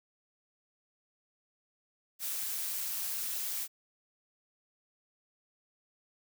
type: noise with amplitude modulation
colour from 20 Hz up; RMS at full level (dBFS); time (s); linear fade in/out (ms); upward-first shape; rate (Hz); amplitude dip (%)
blue; -34; 2.19-3.68; 50; sine; 194; 40
effects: none